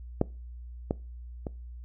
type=clicks; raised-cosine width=2 ms; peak=-9 / -13 / -20 dBFS; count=3; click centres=0.214 / 0.909 / 1.468 s; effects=noise-tail reverb RT60 0.3 s tail -22 dB re dry + added 60 Hz sine -40 dBFS peak until 1.84 s